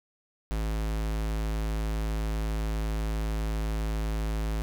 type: tone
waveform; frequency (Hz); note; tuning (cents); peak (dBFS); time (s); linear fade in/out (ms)
square; 53.8; A1; -38; -28; 0.51-4.62; 0
effects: none